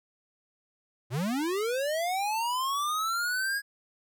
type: linear sweep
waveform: square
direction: up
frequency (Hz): 108.4 to 1661.2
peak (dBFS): -28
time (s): 1.1-3.62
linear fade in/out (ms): 50
effects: none